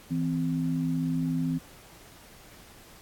sine tone pair together, 163.03 / 258.8 Hz, E3 / C4, -19 / -19 cents, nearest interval minor sixth, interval 800 cents, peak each -28 dBFS, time 0.1-1.59 s, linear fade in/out 20 ms, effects pink hiss -52 dBFS RMS until 3.01 s + AAC 64 kbps

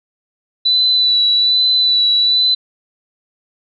sine tone with vibrato, 3972 Hz, B7, 9 cents sharp, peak -10 dBFS, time 0.65-2.55 s, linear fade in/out 10 ms, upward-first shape sine, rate 1.2 Hz, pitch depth 22 cents each way, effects none

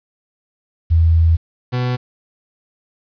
sine / 40% pulse tone pair in turn, 82.2 / 124.59 Hz, E2 / B2, -4 / +16 cents, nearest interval perfect fifth, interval 720 cents, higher second, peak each -9 / -16 dBFS, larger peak first, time 0.9-1.37 / 1.72-1.97 s, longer first, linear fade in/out 20 ms, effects resampled to 11025 Hz + 8-bit

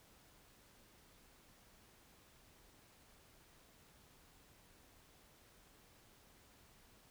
silence, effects pink hiss -66 dBFS RMS until 7.1 s

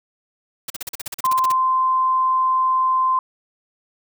white noise bursts, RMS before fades -28 dBFS, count 14, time 0.68-1.521 s, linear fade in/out 5 ms, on 22 ms, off 41 ms
sine tone, 1038 Hz, C6, 14 cents flat, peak -15 dBFS, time 1.24-3.19 s, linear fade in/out 2 ms
effects none

